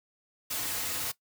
white noise with comb filter, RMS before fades -33 dBFS, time 0.5-1.12 s, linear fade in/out 10 ms, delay 5.1 ms, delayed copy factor -0.6, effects noise-tail reverb RT60 0.1 s tail -18 dB re dry

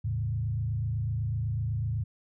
sine tone with frequency modulation, 110 Hz, A2, in tune, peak -27 dBFS, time 0.04-2.04 s, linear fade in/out 10 ms, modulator 28 Hz, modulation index 0.97, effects none

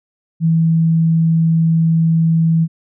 sine tone, 163.4 Hz, E3, 15 cents flat, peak -10 dBFS, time 0.4-2.68 s, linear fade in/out 50 ms, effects none

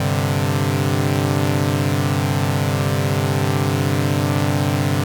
sawtooth chord, G suspended fourth, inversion none, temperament equal, 98 / 130.81 / 146.83 Hz, G2 / C3 / D3, 0 / 0 / 0 cents, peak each -17 dBFS, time 0-5.04 s, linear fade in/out 5 ms, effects none

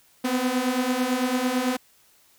sawtooth beating tone pair, 246.9 / 255.9 Hz, B3 / C4, 0 / -38 cents, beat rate 9 Hz, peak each -23 / -20 dBFS, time 0.24-1.77 s, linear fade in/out 10 ms, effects white hiss -59 dBFS RMS until 2.38 s

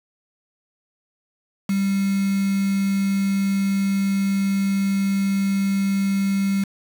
sine tone with quantisation, 196.2 Hz, G3, 2 cents sharp, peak -18 dBFS, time 1.69-6.64 s, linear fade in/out 5 ms, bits 5, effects none

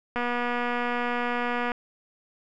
click train, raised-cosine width 0.5 ms, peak -14 dBFS, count 378, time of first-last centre 0.16-1.718 s, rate 242 Hz, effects none

